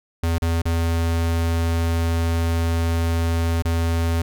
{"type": "tone with dropouts", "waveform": "square", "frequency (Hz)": 83.3, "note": "E2", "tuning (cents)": 19, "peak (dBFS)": -19, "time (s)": [0.23, 4.22], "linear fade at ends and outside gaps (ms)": 5, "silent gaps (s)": [[0.383, 0.42], [0.619, 0.654], [3.623, 3.651]], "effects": []}